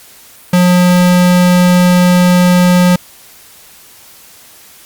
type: tone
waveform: square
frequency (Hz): 179.1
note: F3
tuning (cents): +44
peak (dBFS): -6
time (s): 0.53-2.96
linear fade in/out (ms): 5
effects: white hiss -39 dBFS RMS until 4.85 s + Opus 48 kbps